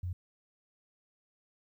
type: tone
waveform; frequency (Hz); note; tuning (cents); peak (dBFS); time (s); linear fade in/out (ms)
sine; 89.7; F2; +47; -33; 0.03-0.13; 5
effects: 12-bit